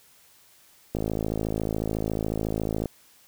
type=click train; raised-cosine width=2 ms; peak=-14 dBFS; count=104; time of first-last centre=0.95-2.857 s; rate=54 Hz; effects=white hiss -57 dBFS RMS until 3.27 s